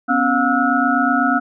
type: tone cluster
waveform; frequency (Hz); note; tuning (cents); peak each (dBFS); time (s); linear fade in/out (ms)
sine; 248.3 / 276.4 / 713 / 1311 / 1445; B3 / C#4 / F5 / E6 / F#6; +9 / -5 / +36 / -10 / -41; -20; 0.08-1.4; 20
effects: none